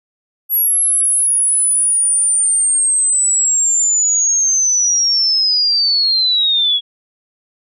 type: linear sweep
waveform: sine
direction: down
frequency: 11490 to 3322 Hz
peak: -11 dBFS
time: 0.49-6.81 s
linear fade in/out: 50 ms
effects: none